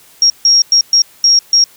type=tone bursts at uneven times; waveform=sine; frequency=5588 Hz; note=F8; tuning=in tune; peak=-5 dBFS; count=6; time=0.22-0.3 / 0.45-0.62 / 0.72-0.81 / 0.93-1.02 / 1.24-1.39 / 1.53-1.64 s; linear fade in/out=2 ms; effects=white hiss -44 dBFS RMS until 1.76 s